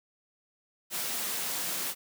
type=high-pass noise; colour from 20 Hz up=white; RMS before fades=-33 dBFS; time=0.9-1.95 s; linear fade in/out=50 ms; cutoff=130 Hz; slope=48 dB/octave; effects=none